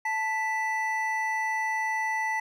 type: tone pair together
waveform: triangle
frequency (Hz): 880 / 1975.5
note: A5 / B6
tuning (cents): 0 / 0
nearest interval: octave + major second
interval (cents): 1400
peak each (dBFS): -27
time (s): 0.05-2.4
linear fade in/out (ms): 5
effects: none